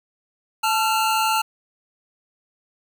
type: tone cluster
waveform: square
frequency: 876 / 1364 / 2809 Hz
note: A5 / F6 / F7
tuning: -8 / -41 / +9 cents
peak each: -21 / -24 / -28 dBFS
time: 0.63-1.42 s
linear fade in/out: 10 ms
effects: 8-bit